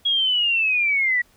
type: linear sweep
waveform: sine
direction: down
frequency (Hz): 3322 to 1917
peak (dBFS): -17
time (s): 0.05-1.22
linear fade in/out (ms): 10
effects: pink hiss -58 dBFS RMS until 1.36 s